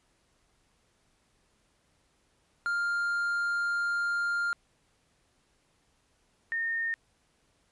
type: tone pair in turn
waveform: triangle / sine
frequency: 1400 / 1830.4 Hz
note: F6 / A#6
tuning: +4 / -32 cents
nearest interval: perfect fourth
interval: 464 cents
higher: second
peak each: -25 / -28 dBFS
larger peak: first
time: 2.66-4.53 / 6.52-6.94 s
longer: first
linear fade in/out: 0 ms
effects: pink hiss -70 dBFS RMS until 7.71 s + resampled to 24000 Hz